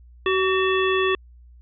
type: harmonic tone with a mistuned harmonic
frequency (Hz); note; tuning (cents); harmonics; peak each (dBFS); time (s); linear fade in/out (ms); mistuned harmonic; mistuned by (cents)
378.9; F#4; +41; 1 / 3 / 5 / 7 / 9; -20 / -25 / -27 / -28 / -30; 0.26-1.15; 2; 5; -67
effects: added 60 Hz sine -45 dBFS peak until 1.61 s